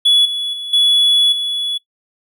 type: tone with level steps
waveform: triangle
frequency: 3400 Hz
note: G#7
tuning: 40 cents sharp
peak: -7 / -17 / -22 / -8 / -16 dBFS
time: 0.05-1.78 s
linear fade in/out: 10 ms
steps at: 0.25 / 0.53 / 0.73 / 1.32 s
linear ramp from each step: 5 ms
effects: noise-tail reverb RT60 0.1 s tail -19 dB re dry